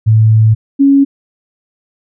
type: tone pair in turn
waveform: sine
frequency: 110 / 277.2 Hz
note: A2 / C#4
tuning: 0 / 0 cents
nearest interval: octave + major third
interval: 1600 cents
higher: second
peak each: -4 dBFS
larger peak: neither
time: 0.06-0.55 / 0.79-1.05 s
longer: first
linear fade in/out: 20 ms
effects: none